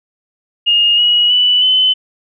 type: tone with pitch steps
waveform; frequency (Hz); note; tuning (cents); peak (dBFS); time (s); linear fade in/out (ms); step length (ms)
sine; 2845 / 2906 / 2969 / 3033; F7 / F#7 / F#7 / F#7; +31 / -32 / +5 / +42; -8; 0.66-1.94; 20; 320
effects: none